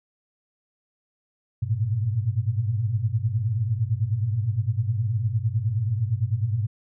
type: tone cluster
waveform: sine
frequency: 100.9 / 111.3 / 120.4 Hz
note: G#2 / A2 / B2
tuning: -49 / +20 / -44 cents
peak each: -26 dBFS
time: 1.62-6.67 s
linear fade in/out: 10 ms
effects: none